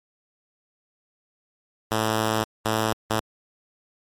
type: tone bursts at uneven times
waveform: 5% pulse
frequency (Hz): 110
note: A2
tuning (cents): 0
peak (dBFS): -10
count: 3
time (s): 1.91-2.44 / 2.65-2.93 / 3.1-3.2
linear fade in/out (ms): 5
effects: MP3 64 kbps